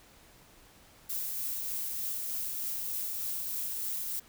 violet noise with tremolo, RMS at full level -34 dBFS, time 1.09-4.2 s, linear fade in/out 10 ms, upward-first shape triangle, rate 3.3 Hz, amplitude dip 25%, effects pink hiss -58 dBFS RMS until 4.28 s

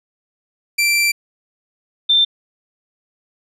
sawtooth / sine tone pair in turn, 2349 / 3573 Hz, D7 / A7, 0 / +26 cents, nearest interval perfect fifth, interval 726 cents, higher second, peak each -10 dBFS, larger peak neither, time 0.78-1.12 / 2.09-2.25 s, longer first, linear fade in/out 10 ms, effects resampled to 32000 Hz

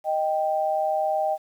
sine tone pair together, 622.7 / 784 Hz, D#5 / G5, +1 / 0 cents, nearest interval major third, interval 399 cents, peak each -24 dBFS, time 0.04-1.38 s, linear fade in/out 50 ms, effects 9-bit

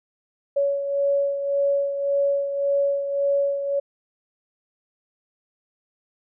sine beating tone pair, 561 / 562.8 Hz, C#5 / C#5, +21 / +26 cents, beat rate 1.8 Hz, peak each -20 / -28 dBFS, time 0.56-3.8 s, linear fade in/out 10 ms, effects none

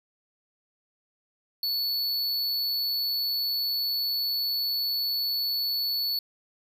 square tone, 4435 Hz, C#8, in tune, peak -26 dBFS, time 1.63-6.19 s, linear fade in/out 2 ms, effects none

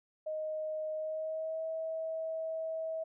sine tone with pitch glide, 622.3 to 644.2 Hz, D#5 to E5, 0 to -40 cents, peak -34 dBFS, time 0.26-3.04 s, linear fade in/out 10 ms, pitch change +60 cents, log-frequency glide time 0.94-1.64 s, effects none

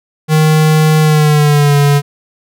square tone with pitch glide, 155.56 to 143.48 Hz, D#3 to D3, 0 to -40 cents, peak -7 dBFS, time 0.28-2.02 s, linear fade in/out 50 ms, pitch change -140 cents, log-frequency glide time 1-1.76 s, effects none

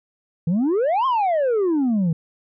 sine exponential two-way sweep, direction up then down, 155.56 to 1088 to 155.56 Hz, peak -14 dBFS, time 0.47-2.13 s, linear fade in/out 5 ms, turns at 1.06 s, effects tanh soft clip ceiling -16 dBFS

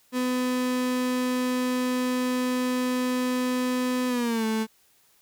35% pulse tone with pitch glide, 251.7 to 220.4 Hz, B3 to A3, +33 to +3 cents, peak -22 dBFS, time 0.12-4.67 s, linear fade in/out 50 ms, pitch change -230 cents, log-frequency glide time 4.08-4.45 s, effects white hiss -62 dBFS RMS until 5.21 s

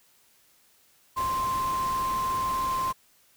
sine tone in noise, 1046.5 Hz, C6, in tune, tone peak -25 dBFS, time 1.16-2.93 s, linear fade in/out 20 ms, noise pink, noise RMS -38 dBFS, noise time 1.16-2.93 s, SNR +10 dB, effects white hiss -62 dBFS RMS until 3.36 s

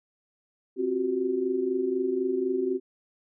sine tone cluster, 263.4 / 353.9 / 377.9 Hz, C4 / F4 / F#4, +12 / +23 / +37 cents, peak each -31 / -31 / -26 dBFS, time 0.76-2.8 s, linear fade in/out 50 ms, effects none

